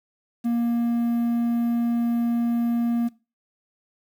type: tone with quantisation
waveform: triangle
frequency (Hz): 235.4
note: A#3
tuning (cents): +17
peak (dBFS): -18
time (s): 0.44-3.09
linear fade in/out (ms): 20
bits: 8
effects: noise-tail reverb RT60 0.3 s tail -20 dB re dry